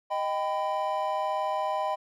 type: chord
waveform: triangle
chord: Eb augmented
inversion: none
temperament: equal with one note detuned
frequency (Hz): 622.3 / 784 / 1002.1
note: Eb5 / G5 / B5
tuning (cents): 0 / 0 / +25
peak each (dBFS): -29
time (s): 0.1-1.96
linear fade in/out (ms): 20
effects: none